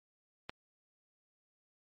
click, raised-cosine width 0.3 ms, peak -23 dBFS, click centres 0.495 s, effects MP3 64 kbps

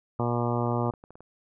harmonic tone, 119.7 Hz, A#2, 46 cents sharp, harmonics 1 / 2 / 3 / 4 / 5 / 6 / 7 / 8 / 9 / 10, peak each -28 / -31 / -33 / -34 / -35 / -36 / -36 / -37 / -38 / -38 dBFS, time 0.19-0.91 s, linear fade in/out 5 ms
clicks, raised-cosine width 1 ms, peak -33 dBFS, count 8, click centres 0.666 / 0.718 / 0.862 / 0.938 / 1.039 / 1.106 / 1.155 / 1.206 s
effects none

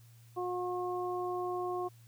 harmonic tone, 360 Hz, F#4, 47 cents flat, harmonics 1 / 2 / 3, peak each -35 / -38 / -40 dBFS, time 0.36-1.89 s, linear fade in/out 20 ms, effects added 116 Hz sine -55 dBFS peak until 2.07 s + white hiss -66 dBFS RMS until 2.07 s

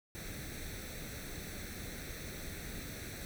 pink noise with comb filter, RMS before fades -44 dBFS, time 0.15-3.25 s, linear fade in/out 0 ms, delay 0.5 ms, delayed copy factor +0.7, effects none

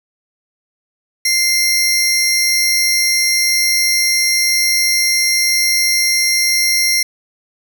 sawtooth tone pair together, 2093 / 5581 Hz, C7 / F8, 0 / -2 cents, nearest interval octave + perfect fourth, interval 1698 cents, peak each -12 dBFS, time 1.25-7.03 s, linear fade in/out 5 ms, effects 8-bit

